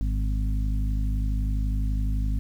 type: harmonic tone with a mistuned harmonic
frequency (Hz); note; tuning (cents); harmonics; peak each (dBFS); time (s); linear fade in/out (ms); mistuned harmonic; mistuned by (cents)
51.91; G#1; 0; 1 / 2 / 3 / 4 / 5; -23 / -32 / -38 / -38 / -38; 0.01-2.39; 0; 3; -35
effects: 9-bit